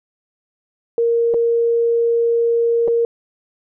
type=tone with dropouts; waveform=sine; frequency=466.2 Hz; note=A#4; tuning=in tune; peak=-13 dBFS; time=0.98-3.05 s; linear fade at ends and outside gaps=1 ms; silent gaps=1.339-1.343 / 2.877-2.881 s; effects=none